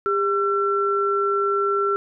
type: tone pair together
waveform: sine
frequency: 401.1 / 1350 Hz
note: G4 / E6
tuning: +40 / +41 cents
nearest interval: octave + major sixth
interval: 2101 cents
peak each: -21 / -21 dBFS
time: 0.06-1.96 s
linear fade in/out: 0 ms
effects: none